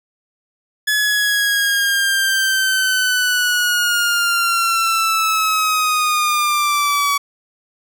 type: linear sweep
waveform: sawtooth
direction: down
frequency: 1707 to 1132 Hz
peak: -11 dBFS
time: 0.87-7.18 s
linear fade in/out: 10 ms
effects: none